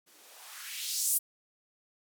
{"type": "noise with band-pass filter sweep", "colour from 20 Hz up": "violet", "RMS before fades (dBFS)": -35, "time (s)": [0.06, 1.19], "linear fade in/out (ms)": 20, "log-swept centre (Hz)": [210, 11000], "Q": 1.9, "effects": []}